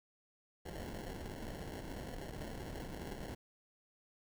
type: noise with sample-and-hold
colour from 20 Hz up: pink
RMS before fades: -45 dBFS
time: 0.65-3.35 s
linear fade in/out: 10 ms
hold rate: 1225 Hz
effects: none